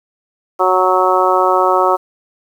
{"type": "harmonic tone", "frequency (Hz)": 185, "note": "F#3", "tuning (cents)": 0, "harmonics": [2, 3, 4, 5, 6, 7], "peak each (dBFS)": [-17, -17, -17, -17, -17, -17], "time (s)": [0.59, 1.97], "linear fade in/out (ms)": 20, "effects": ["7-bit"]}